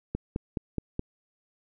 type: click train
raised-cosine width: 3 ms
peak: -16 dBFS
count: 5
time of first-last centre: 0.15-0.994 s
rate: 4.74 Hz
effects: none